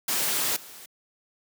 white noise with level steps, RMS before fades -26 / -45 dBFS, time 0.08-0.86 s, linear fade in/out 5 ms, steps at 0.56 s, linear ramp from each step 5 ms, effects high-pass 150 Hz 12 dB/octave

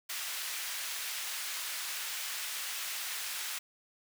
pink high-pass noise, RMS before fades -38 dBFS, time 0.09-3.59 s, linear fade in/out 10 ms, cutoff 1800 Hz, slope 12 dB/octave, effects none

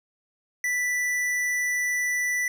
sine tone with tanh clipping, 1975.5 Hz, B6, in tune, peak -25 dBFS, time 0.64-2.48 s, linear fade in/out 2 ms, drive 16 dB, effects none

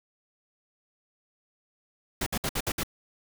pink noise bursts, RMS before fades -29 dBFS, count 6, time 2.21-2.834 s, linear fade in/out 5 ms, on 54 ms, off 60 ms, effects none

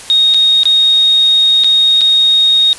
sine tone with dropouts, 3729 Hz, A#7, in tune, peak -6 dBFS, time 0.1-2.73 s, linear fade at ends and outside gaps 0 ms, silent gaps 0.339-0.344 / 0.633-0.655 / 1.637-1.644 / 2.009-2.015 s, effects white hiss -31 dBFS RMS until 2.78 s + resampled to 24000 Hz

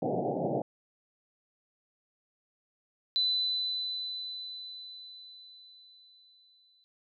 white band-pass noise, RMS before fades -31 dBFS, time 0.02-0.62 s, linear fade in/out 5 ms, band 120 to 780 Hz, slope 96 dB/octave
sine tone with exponential decay, 4004 Hz, B7, 23 cents sharp, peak -24 dBFS, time 3.16-6.84 s, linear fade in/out 0 ms, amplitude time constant 800 ms
effects none

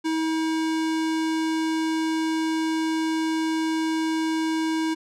square tone, 320 Hz, D#4, 49 cents sharp, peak -23 dBFS, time 0.04-4.95 s, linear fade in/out 20 ms, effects low-pass 8000 Hz 12 dB/octave

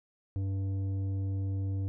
triangle tone with tanh clipping, 97 Hz, G2, 18 cents flat, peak -31 dBFS, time 0.36-1.88 s, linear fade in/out 0 ms, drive 13 dB, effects none

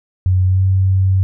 sine tone with pitch glide, 92.5 to 94.99 Hz, F#2 to F#2, 0 to +46 cents, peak -10 dBFS, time 0.26-1.23 s, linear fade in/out 0 ms, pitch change +46 cents, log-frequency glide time 0.46-0.62 s, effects none

